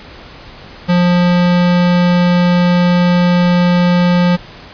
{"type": "tone", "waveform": "square", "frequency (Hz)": 176.8, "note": "F3", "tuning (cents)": 22, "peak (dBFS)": -9, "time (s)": [0.88, 4.37], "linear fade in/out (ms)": 20, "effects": ["pink hiss -35 dBFS RMS until 4.73 s", "resampled to 11025 Hz"]}